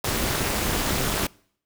pink noise with amplitude modulation, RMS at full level -21 dBFS, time 0.04-1.27 s, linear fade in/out 5 ms, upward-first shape sine, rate 262 Hz, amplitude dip 90%, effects noise-tail reverb RT60 0.6 s tail -25 dB re dry

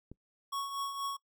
click, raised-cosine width 3 ms, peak -33 dBFS, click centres 0.116 s
square tone with tremolo, 1108.7 Hz, C#6, in tune, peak -33 dBFS, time 0.52-1.17 s, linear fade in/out 10 ms, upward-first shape triangle, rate 4.2 Hz, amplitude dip 60%
effects noise-tail reverb RT60 0.1 s tail -23 dB re dry

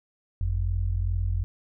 sine tone pair together, 47.78 / 90.2 Hz, G1 / F#2, -44 / -44 cents, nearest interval major seventh, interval 1100 cents, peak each -26 dBFS, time 0.41-1.44 s, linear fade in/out 0 ms, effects none

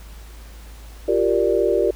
sine chord, G minor seventh, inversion third, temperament equal, 349.2 / 392 / 466.2 / 587.3 Hz, F4 / G4 / Bb4 / D5, 0 / 0 / 0 / 0 cents, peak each -22 / -20 / -21 / -22 dBFS, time 1.08-1.91 s, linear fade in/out 5 ms, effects added 54 Hz sine -37 dBFS peak until 1.95 s + pink hiss -47 dBFS RMS until 1.95 s

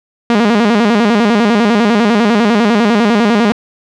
sawtooth tone with vibrato, 220 Hz, A3, in tune, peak -4 dBFS, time 0.3-3.52 s, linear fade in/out 0 ms, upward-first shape square, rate 10 Hz, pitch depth 120 cents each way, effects low-pass 4000 Hz 12 dB/octave

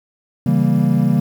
triangle chord, C# diminished seventh, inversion none, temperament equal, 138.59 / 164.81 / 196 / 233.1 Hz, C#3 / E3 / G3 / Bb3, 0 / 0 / 0 / 0 cents, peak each -16 dBFS, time 0.46-1.2 s, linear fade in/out 5 ms, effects 7-bit

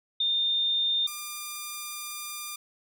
sine / 5% pulse tone pair in turn, 3625 / 1198.2 Hz, A#7 / D6, -49 / +34 cents, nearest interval octave + perfect fifth, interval 1917 cents, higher first, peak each -23 dBFS, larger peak neither, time 0.2-1.07 / 1.07-2.56 s, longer second, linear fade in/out 5 ms, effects none

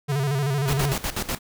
square tone with vibrato, 139.3 Hz, C#3, 9 cents sharp, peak -22 dBFS, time 0.08-0.94 s, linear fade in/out 20 ms, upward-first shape square, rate 13 Hz, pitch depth 76 cents each way
pink noise with tremolo, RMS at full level -26 dBFS, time 0.67-1.39 s, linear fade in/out 20 ms, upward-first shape square, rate 8.1 Hz, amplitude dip 80%
effects none

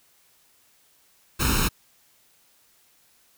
pink noise with comb filter, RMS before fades -22 dBFS, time 1.39-1.69 s, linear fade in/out 20 ms, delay 0.75 ms, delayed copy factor +0.8, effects white hiss -61 dBFS RMS until 3.37 s

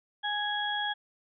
harmonic tone, 830.6 Hz, G#5, in tune, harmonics 1 / 2 / 4, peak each -33 / -33 / -33 dBFS, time 0.23-0.94 s, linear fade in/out 20 ms, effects none

